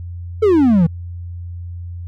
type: exponential sweep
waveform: triangle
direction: down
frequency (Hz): 452.3 to 156.2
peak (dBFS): -7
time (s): 0.42-0.87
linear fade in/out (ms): 10
effects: added 87 Hz sine -26 dBFS peak until 2.07 s